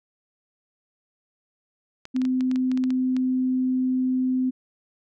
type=clicks; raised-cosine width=0.2 ms; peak=-21 dBFS; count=12; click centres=2.054 / 2.164 / 2.217 / 2.252 / 2.408 / 2.514 / 2.559 / 2.716 / 2.775 / 2.839 / 2.905 / 3.166 s
type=tone; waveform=sine; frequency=256.6 Hz; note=C4; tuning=34 cents flat; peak=-20 dBFS; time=2.14-4.51 s; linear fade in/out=20 ms
effects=none